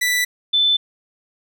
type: tone pair in turn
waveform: sawtooth / sine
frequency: 1975.5 / 3520 Hz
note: B6 / A7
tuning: 0 / 0 cents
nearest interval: minor seventh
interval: 1000 cents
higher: second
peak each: -13 dBFS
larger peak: neither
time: 0.01-0.25 / 0.53-0.77 s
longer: neither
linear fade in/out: 10 ms
effects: none